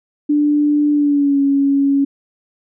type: tone with pitch glide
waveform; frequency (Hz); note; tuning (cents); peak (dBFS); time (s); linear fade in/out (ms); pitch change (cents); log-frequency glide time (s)
sine; 294.7 to 278.2; D4 to C#4; +6 to +6; -11; 0.29-2.05; 10; -100; 0.92-1.4
effects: none